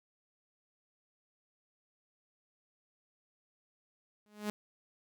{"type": "tone with exponential growth", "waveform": "sawtooth", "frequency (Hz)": 209.4, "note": "G#3", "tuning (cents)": 15, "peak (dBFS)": -27, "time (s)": [4.26, 4.5], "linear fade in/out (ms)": 0, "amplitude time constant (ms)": 52, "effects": []}